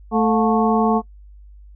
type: harmonic tone with a mistuned harmonic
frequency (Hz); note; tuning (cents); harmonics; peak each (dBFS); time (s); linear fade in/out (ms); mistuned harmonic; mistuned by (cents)
220; A3; 0; 1 / 2 / 3 / 4 / 5; -17 / -20 / -22 / -23 / -24; 0.11-1.02; 50; 3; +130
effects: noise-tail reverb RT60 0.1 s tail -22 dB re dry + added 50 Hz sine -40 dBFS peak until 1.75 s